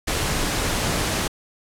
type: noise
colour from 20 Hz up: pink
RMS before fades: -23 dBFS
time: 0.07-1.28 s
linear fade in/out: 10 ms
effects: low-pass 11000 Hz 12 dB/octave